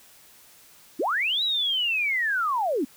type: linear two-way sweep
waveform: sine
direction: up then down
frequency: 233.1 to 3951 to 233.1 Hz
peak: -22 dBFS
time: 0.99-2.85 s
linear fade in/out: 10 ms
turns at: 1.43 s
effects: white hiss -53 dBFS RMS until 2.96 s